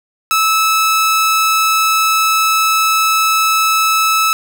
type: tone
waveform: sawtooth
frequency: 1305 Hz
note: E6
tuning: 18 cents flat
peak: -7 dBFS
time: 0.31-4.33 s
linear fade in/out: 0 ms
effects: none